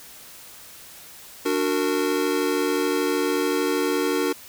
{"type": "chord", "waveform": "square", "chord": "D augmented", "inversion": "none", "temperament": "just", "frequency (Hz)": [293.7, 367.1, 458.9], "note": ["D4", "F#4", "A#4"], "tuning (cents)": [0, -14, -27], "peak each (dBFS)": -26, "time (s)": [1.45, 4.33], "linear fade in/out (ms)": 10, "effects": ["white hiss -44 dBFS RMS until 4.48 s"]}